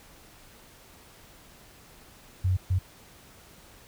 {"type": "tone bursts at uneven times", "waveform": "sine", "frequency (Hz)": 92.5, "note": "F#2", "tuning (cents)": 0, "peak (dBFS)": -21, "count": 2, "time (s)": [[2.44, 2.57], [2.7, 2.79]], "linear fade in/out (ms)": 10, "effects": ["pink hiss -53 dBFS RMS until 3.87 s"]}